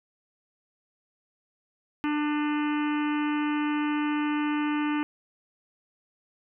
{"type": "harmonic tone with a mistuned harmonic", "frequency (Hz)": 297.6, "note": "D4", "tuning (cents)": 23, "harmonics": [1, 3, 4, 5, 6, 7, 8, 9, 10], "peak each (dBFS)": [-25, -35, -37, -39, -41, -42, -43, -44, -45], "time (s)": [2.04, 5.03], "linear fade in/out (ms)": 0, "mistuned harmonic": 8, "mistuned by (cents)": 46, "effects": []}